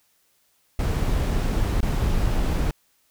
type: noise with dropouts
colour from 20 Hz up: brown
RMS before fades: -22 dBFS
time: 0.79-2.71 s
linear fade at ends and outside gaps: 2 ms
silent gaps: 1.806-1.828 s
effects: white hiss -65 dBFS RMS until 3.1 s